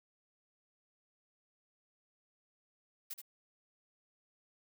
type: noise with echo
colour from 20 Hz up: blue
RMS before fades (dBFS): -42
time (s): 3.1-3.14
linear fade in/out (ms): 10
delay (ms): 77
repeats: 1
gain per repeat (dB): -6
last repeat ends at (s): 3.217
effects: none